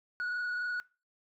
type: tone with frequency modulation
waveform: sine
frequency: 1462 Hz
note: F#6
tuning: 21 cents flat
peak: -29 dBFS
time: 0.2-0.8 s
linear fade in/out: 0 ms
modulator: 23.7 Hz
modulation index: 0.96
effects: noise-tail reverb RT60 0.3 s tail -22 dB re dry + tanh soft clip ceiling -31 dBFS